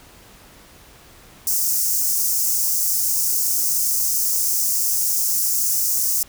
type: high-pass noise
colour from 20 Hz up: white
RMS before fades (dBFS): -20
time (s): 1.47-6.23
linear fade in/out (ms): 2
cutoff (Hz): 5300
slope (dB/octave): 48
effects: pink hiss -47 dBFS RMS until 6.28 s